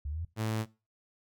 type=exponential sweep; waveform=sine; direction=up; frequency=69.3 to 87.31 Hz; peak=-33 dBFS; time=0.05-0.25 s; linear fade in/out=5 ms
type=tone; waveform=sawtooth; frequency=110 Hz; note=A2; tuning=in tune; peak=-26 dBFS; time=0.36-0.66 s; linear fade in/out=50 ms
effects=noise-tail reverb RT60 0.3 s tail -21 dB re dry